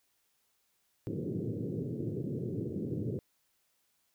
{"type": "band-pass noise", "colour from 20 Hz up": "pink", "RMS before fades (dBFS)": -36, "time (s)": [1.07, 3.19], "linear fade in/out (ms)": 0, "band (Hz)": [100, 460], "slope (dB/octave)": 48, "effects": ["white hiss -75 dBFS RMS until 4.14 s"]}